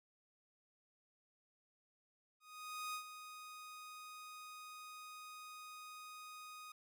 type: tone with ADSR envelope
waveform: sawtooth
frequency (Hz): 1244.5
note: D#6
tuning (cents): 0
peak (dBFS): -37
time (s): 2.4-6.72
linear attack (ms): 540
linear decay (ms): 90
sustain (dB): -10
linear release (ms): 4
effects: none